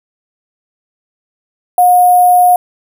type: tone with sample-and-hold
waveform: sine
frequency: 720 Hz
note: F#5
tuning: 47 cents flat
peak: -4 dBFS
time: 1.78-2.56 s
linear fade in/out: 2 ms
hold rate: 11025 Hz
effects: none